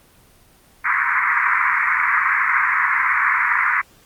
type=band-pass noise; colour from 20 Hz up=white; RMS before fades=-18 dBFS; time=0.84-3.82 s; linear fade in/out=20 ms; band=970 to 2200 Hz; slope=96 dB/octave; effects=pink hiss -52 dBFS RMS until 4.05 s + Opus 24 kbps